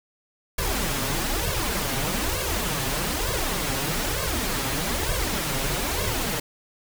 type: noise with flanger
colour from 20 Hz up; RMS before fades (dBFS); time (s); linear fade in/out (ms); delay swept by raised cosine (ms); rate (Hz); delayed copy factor
pink; -26; 0.58-6.4; 5; 1.8 to 7.5; 1.1; +1
effects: none